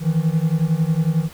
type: beating tone pair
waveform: triangle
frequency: 155.56 / 166.56 Hz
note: D#3 / E3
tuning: 0 / +18 cents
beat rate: 11 Hz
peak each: -17 dBFS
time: 0-1.29 s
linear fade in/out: 50 ms
effects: pink hiss -43 dBFS RMS until 1.33 s